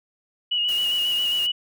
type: tone with vibrato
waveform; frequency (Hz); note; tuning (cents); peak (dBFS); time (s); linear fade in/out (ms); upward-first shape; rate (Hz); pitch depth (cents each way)
sine; 2900; F#7; -35; -20; 0.51-1.52; 10; square; 7.4; 26
type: noise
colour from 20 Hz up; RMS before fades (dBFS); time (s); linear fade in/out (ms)
white; -38; 0.68-1.47; 10
effects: none